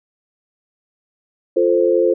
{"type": "chord", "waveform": "sine", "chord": "F major", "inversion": "none", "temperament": "equal", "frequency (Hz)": [349.2, 440, 523.3], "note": ["F4", "A4", "C5"], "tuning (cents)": [0, 0, 0], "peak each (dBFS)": [-16, -17, -16], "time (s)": [1.56, 2.14], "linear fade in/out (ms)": 10, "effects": []}